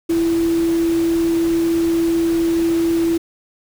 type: tone in noise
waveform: sine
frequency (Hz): 333.1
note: E4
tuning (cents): +18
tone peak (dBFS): -14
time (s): 0.09-3.18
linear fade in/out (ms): 10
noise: pink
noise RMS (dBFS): -32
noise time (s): 0.09-3.18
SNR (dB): +15
effects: none